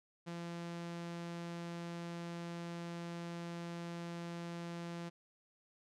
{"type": "tone", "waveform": "sawtooth", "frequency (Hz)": 170.8, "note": "F3", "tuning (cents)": -38, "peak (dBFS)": -38, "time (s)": [0.26, 5.1], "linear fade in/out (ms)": 20, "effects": ["low-pass 7000 Hz 12 dB/octave"]}